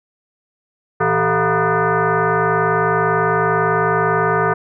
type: tone with frequency modulation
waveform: sine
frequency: 390 Hz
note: G4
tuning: 9 cents flat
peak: -13 dBFS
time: 1-4.54 s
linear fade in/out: 10 ms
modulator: 277 Hz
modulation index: 4.3
effects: none